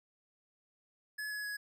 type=tone with pitch steps; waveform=square; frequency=1704 / 1689.3 / 1674.7 Hz; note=G#6 / G#6 / G#6; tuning=+44 / +29 / +14 cents; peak=-38 dBFS; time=1.18-1.57 s; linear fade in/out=10 ms; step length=130 ms; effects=none